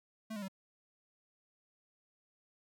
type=tone with pitch steps; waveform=square; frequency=220 / 205.3 / 191.52 Hz; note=A3 / G#3 / G3; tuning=0 / -20 / -40 cents; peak=-40 dBFS; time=0.3-0.483 s; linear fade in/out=10 ms; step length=61 ms; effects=none